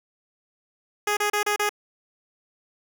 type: tone bursts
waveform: 10% pulse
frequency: 415.3 Hz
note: G#4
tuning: in tune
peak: -13 dBFS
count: 5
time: 1.07-1.693 s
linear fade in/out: 5 ms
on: 99 ms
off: 32 ms
effects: none